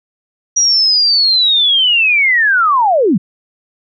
sine linear sweep, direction down, 5800 to 152.7 Hz, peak -8 dBFS, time 0.56-3.18 s, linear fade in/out 10 ms, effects none

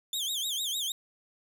sawtooth tone with vibrato, 3447 Hz, A7, 36 cents flat, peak -27 dBFS, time 0.13-0.92 s, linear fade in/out 2 ms, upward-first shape sine, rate 6.6 Hz, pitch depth 180 cents each way, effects none

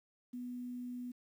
sine tone with quantisation, 246.5 Hz, B3, 3 cents flat, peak -40 dBFS, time 0.33-1.12 s, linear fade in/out 10 ms, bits 11, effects none

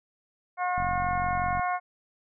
harmonic tone, 360.3 Hz, F#4, 46 cents flat, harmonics 2 / 3 / 4 / 5 / 6, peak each -27 / -31 / -35 / -42 / -38 dBFS, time 0.57-1.8 s, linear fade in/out 50 ms
click train, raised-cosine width 5 ms, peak -24 dBFS, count 38, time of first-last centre 0.78-1.595 s, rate 45.4 Hz
effects none

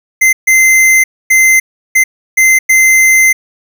square tone bursts at uneven times, 2072 Hz, C7, 17 cents flat, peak -5 dBFS, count 6, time 0.21-0.33 / 0.47-1.04 / 1.3-1.6 / 1.95-2.04 / 2.37-2.59 / 2.69-3.33 s, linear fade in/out 10 ms, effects none

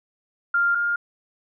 sine tone pair in turn, 1396.9 / 1409.9 Hz, F6 / F6, 0 / +16 cents, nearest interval unison, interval 16 cents, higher second, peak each -17 / -20 dBFS, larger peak first, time 0.54-0.75 / 0.75-0.96 s, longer neither, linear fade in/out 5 ms, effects none

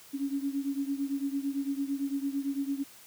sine beating tone pair, 275.2 / 284.1 Hz, C#4 / C#4, -12 / +43 cents, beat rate 8.9 Hz, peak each -31 / -34 dBFS, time 0.13-2.84 s, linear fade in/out 20 ms, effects white hiss -53 dBFS RMS until 3.06 s + high-pass 60 Hz 12 dB/octave

